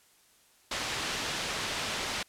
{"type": "low-pass noise", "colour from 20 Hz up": "white", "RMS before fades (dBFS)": -34, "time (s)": [0.71, 2.23], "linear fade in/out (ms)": 5, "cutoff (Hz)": 4400, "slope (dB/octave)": 12, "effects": ["white hiss -63 dBFS RMS until 2.28 s", "low-pass 12000 Hz 12 dB/octave"]}